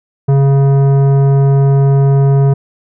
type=tone with tanh clipping; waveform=sine; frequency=138.1 Hz; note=C#3; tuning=6 cents flat; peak=-8 dBFS; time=0.28-2.54 s; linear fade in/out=10 ms; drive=13 dB; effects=none